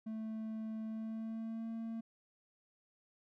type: tone with pitch glide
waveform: triangle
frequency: 220 to 226.4 Hz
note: A3 to A3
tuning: 0 to +50 cents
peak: -37 dBFS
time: 0.06-2.01 s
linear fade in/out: 10 ms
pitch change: +50 cents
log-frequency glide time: 0.86-1.69 s
effects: none